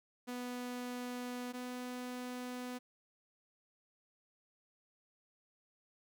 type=tone pair in turn; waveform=sawtooth; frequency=246.9 / 248.9 Hz; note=B3 / B3; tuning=0 / +14 cents; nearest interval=unison; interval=14 cents; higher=second; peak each=-36 / -37 dBFS; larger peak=first; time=0.27-1.53 / 1.53-2.79 s; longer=neither; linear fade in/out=20 ms; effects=none